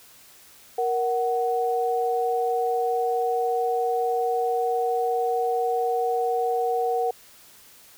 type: tone pair together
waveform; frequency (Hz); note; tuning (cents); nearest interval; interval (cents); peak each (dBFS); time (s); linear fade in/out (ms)
sine; 469.1 / 744.6; A#4 / F#5; +11 / +11; minor sixth; 800; -24; 0.78-7.11; 5
effects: white hiss -51 dBFS RMS until 7.97 s